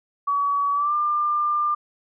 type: tone with pitch glide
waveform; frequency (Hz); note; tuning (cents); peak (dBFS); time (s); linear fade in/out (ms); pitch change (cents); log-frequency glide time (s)
sine; 1135 to 1195.6; C#6 to D6; +41 to +31; -19; 0.27-1.75; 10; +90; 0.73-0.94
effects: none